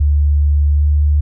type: tone with pitch glide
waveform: sine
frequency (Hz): 73 to 73.81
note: D2 to D2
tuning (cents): -10 to +9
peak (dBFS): -9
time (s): 0-1.21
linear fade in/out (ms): 10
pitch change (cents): +19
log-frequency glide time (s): 0.75-0.83
effects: none